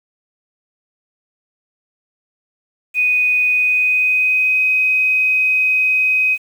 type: tone with pitch glide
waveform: sine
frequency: 2489 to 2519 Hz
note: D#7 to D#7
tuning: 0 to +21 cents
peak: -12 dBFS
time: 2.94-6.38 s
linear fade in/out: 50 ms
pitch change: +21 cents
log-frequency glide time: 3.5-4.62 s
effects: 7-bit